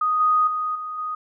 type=tone with level steps; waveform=sine; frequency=1244.5 Hz; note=D#6; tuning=in tune; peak=-18 / -15 / -22 / -28 / -25 dBFS; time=0.01-1.15 s; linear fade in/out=5 ms; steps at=0.2 / 0.47 / 0.75 / 0.98 s; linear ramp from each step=5 ms; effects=none